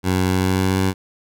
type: tone with pitch glide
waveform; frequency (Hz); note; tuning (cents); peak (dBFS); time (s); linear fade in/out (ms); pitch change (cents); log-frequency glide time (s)
15% pulse; 92.5 to 94.99; F#2 to F#2; 0 to +46; -10; 0.03-0.94; 50; +46; 0.28-0.81
effects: none